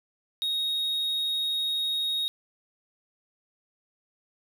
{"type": "tone", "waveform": "triangle", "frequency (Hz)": 3752, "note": "A#7", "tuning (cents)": 11, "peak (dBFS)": -24, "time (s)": [0.42, 2.28], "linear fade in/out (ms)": 0, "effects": []}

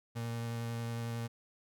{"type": "tone with vibrato", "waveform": "35% pulse", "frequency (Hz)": 116.54, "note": "A#2", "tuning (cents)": 0, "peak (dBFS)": -34, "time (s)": [0.15, 1.28], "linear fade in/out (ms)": 20, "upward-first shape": "sine", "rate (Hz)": 11, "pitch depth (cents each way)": 11, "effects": []}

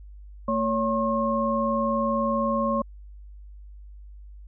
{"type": "tone cluster", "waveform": "sine", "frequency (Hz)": [225, 560, 1076], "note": ["A3", "C#5", "C6"], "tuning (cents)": [39, 18, 48], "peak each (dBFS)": -26, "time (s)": [0.48, 2.82], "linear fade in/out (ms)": 5, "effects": ["added 50 Hz sine -41 dBFS peak until 4.47 s"]}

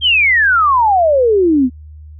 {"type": "exponential sweep", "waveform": "sine", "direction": "down", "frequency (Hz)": [3244, 240.1], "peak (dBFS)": -8, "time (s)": [0.01, 1.7], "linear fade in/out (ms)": 50, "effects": ["added 76 Hz sine -32 dBFS peak until 2.19 s"]}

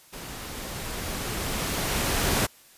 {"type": "noise with level ramp", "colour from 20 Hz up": "pink", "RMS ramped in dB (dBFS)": [-39, -23], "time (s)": [0.12, 2.47], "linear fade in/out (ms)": 20, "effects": ["white hiss -54 dBFS RMS until 2.77 s", "resampled to 32000 Hz"]}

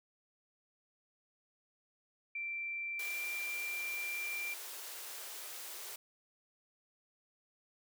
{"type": "tone with pitch glide", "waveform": "sine", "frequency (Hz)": [2349, 2368], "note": ["D7", "D7"], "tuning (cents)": [0, 14], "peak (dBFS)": -37, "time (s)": [2.35, 4.54], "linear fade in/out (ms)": 5, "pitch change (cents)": 14, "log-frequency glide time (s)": [2.99, 3.24]}
{"type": "high-pass noise", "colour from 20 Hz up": "white", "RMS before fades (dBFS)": -46, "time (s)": [2.99, 5.96], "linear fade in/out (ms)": 5, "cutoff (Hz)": 340, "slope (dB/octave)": 48}
{"effects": []}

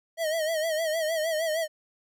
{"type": "tone with vibrato", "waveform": "square", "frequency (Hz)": 638, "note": "D#5", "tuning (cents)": 43, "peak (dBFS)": -26, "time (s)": [0.17, 1.68], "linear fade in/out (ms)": 50, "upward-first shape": "sine", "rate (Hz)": 6.5, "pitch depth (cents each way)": 78, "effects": []}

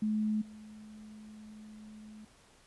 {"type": "tone with level steps", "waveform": "sine", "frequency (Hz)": 214.4, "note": "A3", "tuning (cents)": -45, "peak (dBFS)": [-28, -47], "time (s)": [0.02, 2.25], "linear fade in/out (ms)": 5, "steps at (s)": 0.41, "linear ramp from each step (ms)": 10, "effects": ["pink hiss -62 dBFS RMS until 2.66 s", "resampled to 24000 Hz"]}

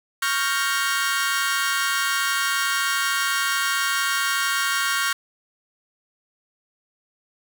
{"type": "chord", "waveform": "sawtooth", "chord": "G half-diminished seventh", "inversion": "second", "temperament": "equal", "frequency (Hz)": [1108.7, 1396.9, 1568, 1864.7], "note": ["Db6", "F6", "G6", "Bb6"], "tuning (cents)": [0, 0, 0, 0], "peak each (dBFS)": [-23, -22, -23, -24], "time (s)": [0.22, 5.13], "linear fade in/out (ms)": 5, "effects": []}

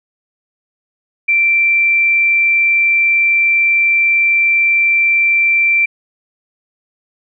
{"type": "tone", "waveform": "sine", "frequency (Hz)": 2349, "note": "D7", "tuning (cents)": 0, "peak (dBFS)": -9, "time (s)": [1.28, 5.86], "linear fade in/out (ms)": 10, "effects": []}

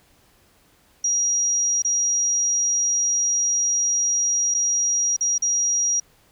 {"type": "tone with dropouts", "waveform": "sine", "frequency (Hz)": 5730, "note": "F8", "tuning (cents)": 44, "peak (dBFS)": -18, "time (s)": [1.04, 6], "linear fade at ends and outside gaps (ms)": 5, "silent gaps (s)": [[1.822, 1.847], [4.542, 4.546], [5.165, 5.208], [5.381, 5.421]], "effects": ["pink hiss -58 dBFS RMS until 6.31 s"]}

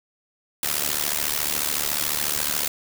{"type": "noise with amplitude modulation", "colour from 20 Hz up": "white", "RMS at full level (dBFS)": -21, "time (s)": [0.63, 2.68], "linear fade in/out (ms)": 2, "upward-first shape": "sine", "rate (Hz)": 74, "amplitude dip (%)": 90, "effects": []}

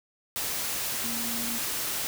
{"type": "tone in noise", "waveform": "sine", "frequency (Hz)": 233.1, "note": "A#3", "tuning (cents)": 0, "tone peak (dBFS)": -36, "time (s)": [1.04, 1.58], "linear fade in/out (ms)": 0, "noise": "white", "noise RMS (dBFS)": -31, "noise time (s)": [0.36, 2.07], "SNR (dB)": -8, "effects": []}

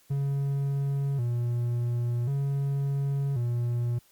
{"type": "tone with vibrato", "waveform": "triangle", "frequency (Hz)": 129.2, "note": "C3", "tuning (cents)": -21, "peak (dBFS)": -23, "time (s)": [0.1, 3.99], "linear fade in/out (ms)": 10, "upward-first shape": "square", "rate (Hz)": 0.46, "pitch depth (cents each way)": 130, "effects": ["white hiss -62 dBFS RMS until 4.11 s", "Opus 48 kbps"]}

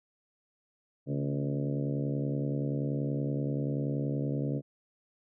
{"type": "harmonic tone with a mistuned harmonic", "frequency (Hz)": 70.5, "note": "C#2", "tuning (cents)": 30, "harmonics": [2, 3, 4, 5, 6, 7, 8, 9], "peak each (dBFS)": [-31, -39, -35, -42, -43, -41, -44, -48], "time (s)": [1.06, 4.62], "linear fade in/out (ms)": 50, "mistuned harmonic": 3, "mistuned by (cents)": 74, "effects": []}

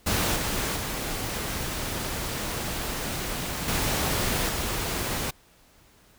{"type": "noise with level steps", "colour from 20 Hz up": "pink", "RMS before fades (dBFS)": [-25, -28, -31, -26, -29], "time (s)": [0.06, 5.31], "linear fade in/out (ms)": 10, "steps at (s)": [0.36, 0.76, 3.68, 4.49], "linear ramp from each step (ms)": 2, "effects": ["pink hiss -58 dBFS RMS until 6.18 s"]}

